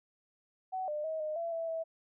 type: tone with pitch steps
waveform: sine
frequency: 751 / 600 / 636 / 615 / 673 / 660 / 652 Hz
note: F#5 / D5 / D#5 / D#5 / E5 / E5 / E5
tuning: +26 / +37 / +38 / -20 / +36 / +2 / -19 cents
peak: -33 dBFS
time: 0.72-1.84 s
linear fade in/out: 20 ms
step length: 160 ms
effects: none